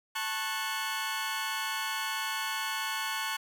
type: chord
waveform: 20% pulse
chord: F# minor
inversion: first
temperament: equal with one note detuned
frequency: 880 / 1095.4 / 1480 Hz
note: A5 / C#6 / F#6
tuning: 0 / -21 / 0 cents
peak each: -31 dBFS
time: 0.15-3.37 s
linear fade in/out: 10 ms
effects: none